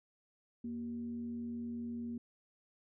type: tone with frequency modulation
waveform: sine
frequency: 236.2 Hz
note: A#3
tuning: 23 cents sharp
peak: -38 dBFS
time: 0.64-2.18 s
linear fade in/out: 5 ms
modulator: 148 Hz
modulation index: 0.28
effects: none